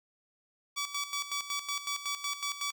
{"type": "tone with tremolo", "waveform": "10% pulse", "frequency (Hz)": 1145, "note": "D6", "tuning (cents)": -44, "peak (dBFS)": -23, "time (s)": [0.76, 2.72], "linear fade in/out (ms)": 20, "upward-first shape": "square", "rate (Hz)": 5.4, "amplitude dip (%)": 70, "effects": []}